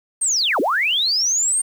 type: linear two-way sweep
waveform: sine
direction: down then up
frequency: 8870 to 237.8 to 8870 Hz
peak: -16 dBFS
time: 0.21-1.62 s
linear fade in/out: 10 ms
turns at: 0.6 s
effects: 7-bit